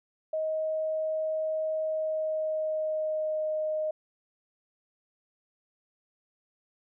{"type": "tone with pitch glide", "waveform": "sine", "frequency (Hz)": [629, 620], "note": ["D#5", "D#5"], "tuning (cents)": [19, -6], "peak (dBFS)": -27, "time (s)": [0.33, 3.91], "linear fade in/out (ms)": 5, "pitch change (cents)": -25, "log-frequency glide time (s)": [1.81, 3.48], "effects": []}